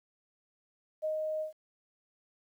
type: tone with ADSR envelope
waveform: sine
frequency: 622.3 Hz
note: D#5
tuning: in tune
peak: -29 dBFS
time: 1.02-1.53 s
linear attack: 26 ms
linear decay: 120 ms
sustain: -2 dB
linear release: 120 ms
effects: 11-bit